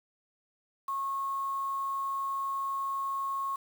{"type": "tone with quantisation", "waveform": "sine", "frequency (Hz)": 1092, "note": "C#6", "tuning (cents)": -26, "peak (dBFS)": -30, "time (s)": [0.88, 3.56], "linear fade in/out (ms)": 5, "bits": 8, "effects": []}